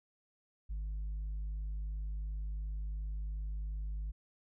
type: tone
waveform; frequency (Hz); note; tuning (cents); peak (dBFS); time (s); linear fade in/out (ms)
sine; 51.4; G#1; -17; -33; 0.69-4.12; 20
effects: tanh soft clip ceiling -35 dBFS